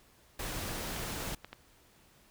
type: noise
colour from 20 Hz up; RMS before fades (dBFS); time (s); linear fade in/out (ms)
pink; -38; 0.39-1.35; 5
type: clicks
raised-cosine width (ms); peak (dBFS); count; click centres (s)
0.3; -27; 3; 0.963 / 1.446 / 1.53
effects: pink hiss -63 dBFS RMS until 2.3 s